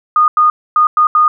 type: tone bursts at uneven times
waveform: sine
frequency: 1228 Hz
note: D#6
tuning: 23 cents flat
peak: -6 dBFS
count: 5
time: 0.16-0.28 / 0.37-0.5 / 0.76-0.87 / 0.97-1.07 / 1.15-1.28 s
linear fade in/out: 2 ms
effects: none